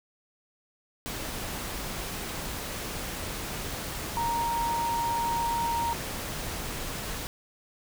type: tone in noise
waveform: sine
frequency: 933 Hz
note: A#5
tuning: 1 cent sharp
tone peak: -26 dBFS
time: 4.17-5.93 s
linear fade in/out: 0 ms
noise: pink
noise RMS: -35 dBFS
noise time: 1.06-7.27 s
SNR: +6 dB
effects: none